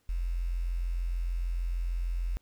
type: tone with quantisation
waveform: sine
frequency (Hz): 43.29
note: F1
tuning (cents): -14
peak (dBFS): -28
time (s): 0.09-2.37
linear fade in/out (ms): 0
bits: 9
effects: pink hiss -72 dBFS RMS until 2.41 s